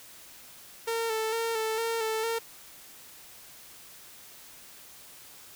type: tone with vibrato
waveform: sawtooth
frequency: 449.3 Hz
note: A4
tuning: 36 cents sharp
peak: -24 dBFS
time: 0.87-2.39 s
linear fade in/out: 10 ms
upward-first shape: square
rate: 2.2 Hz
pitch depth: 32 cents each way
effects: white hiss -50 dBFS RMS until 5.55 s